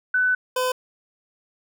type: tone pair in turn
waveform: sine / 25% pulse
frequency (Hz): 1500 / 507.7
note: F#6 / B4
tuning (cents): +23 / +48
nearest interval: octave + perfect fifth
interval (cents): 1875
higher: first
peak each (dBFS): -17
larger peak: neither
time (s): 0.14-0.35 / 0.56-0.72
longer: first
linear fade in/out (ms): 5
effects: none